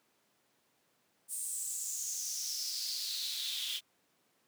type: noise with high-pass filter sweep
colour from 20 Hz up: pink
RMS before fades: -38 dBFS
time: 1.28-3.81 s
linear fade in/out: 50 ms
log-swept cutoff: 9100 to 3200 Hz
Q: 5.6
effects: pink hiss -73 dBFS RMS until 4.47 s + high-pass 200 Hz 12 dB/octave